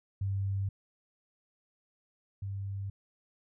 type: tone pair in turn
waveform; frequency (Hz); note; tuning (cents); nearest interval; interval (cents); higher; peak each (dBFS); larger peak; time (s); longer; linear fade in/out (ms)
sine; 98 / 98.57; G2 / G2; 0 / +10; unison; 10; second; -29 / -34; first; 0.21-0.69 / 2.42-2.9; neither; 5
effects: none